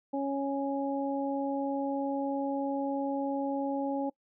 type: harmonic tone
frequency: 276.9 Hz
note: C#4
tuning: 2 cents flat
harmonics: 1 / 2 / 3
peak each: -31 / -34 / -36 dBFS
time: 0.13-4.1 s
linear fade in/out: 10 ms
effects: noise-tail reverb RT60 0.1 s tail -23 dB re dry